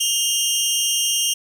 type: tone pair together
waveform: 20% pulse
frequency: 2836 / 3166 Hz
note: F7 / G7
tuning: +26 / +17 cents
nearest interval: major second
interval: 191 cents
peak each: -16 dBFS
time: 0-1.34 s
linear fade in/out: 10 ms
effects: none